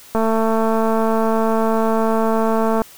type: click train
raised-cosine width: 1 ms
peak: -6 dBFS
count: 596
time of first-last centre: 0.15-2.818 s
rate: 223 Hz
effects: white hiss -43 dBFS RMS until 2.97 s